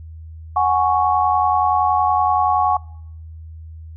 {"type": "chord", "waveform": "sine", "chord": "F# suspended second", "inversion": "none", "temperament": "equal", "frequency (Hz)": [740, 830.6, 1108.7], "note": ["F#5", "G#5", "C#6"], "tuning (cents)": [0, 0, 0], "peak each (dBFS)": -18, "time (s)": [0.56, 2.77], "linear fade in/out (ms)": 5, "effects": ["noise-tail reverb RT60 0.8 s tail -25 dB re dry", "added 80 Hz sine -33 dBFS peak until 3.96 s"]}